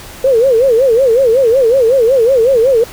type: tone with vibrato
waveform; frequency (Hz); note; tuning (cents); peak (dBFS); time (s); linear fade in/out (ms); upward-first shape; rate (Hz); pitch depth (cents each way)
sine; 493.9; B4; 0; -6; 0.24-2.84; 5; sine; 5.4; 190
effects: pink hiss -32 dBFS RMS until 2.92 s